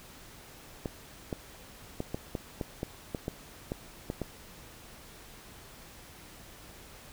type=clicks; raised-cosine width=2 ms; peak=-19 dBFS; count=12; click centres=0.858 / 1.328 / 2.004 / 2.145 / 2.352 / 2.612 / 2.831 / 3.148 / 3.281 / 3.719 / 4.101 / 4.217 s; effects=pink hiss -51 dBFS RMS until 7.12 s